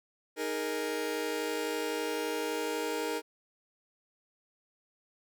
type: chord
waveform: sawtooth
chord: D# suspended fourth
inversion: none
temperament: just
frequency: 311.1 / 414.8 / 466.7 Hz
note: D#4 / G#4 / A#4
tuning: 0 / -2 / +2 cents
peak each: -33 / -33 / -30 dBFS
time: 0.36-3.22 s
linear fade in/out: 50 ms
effects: none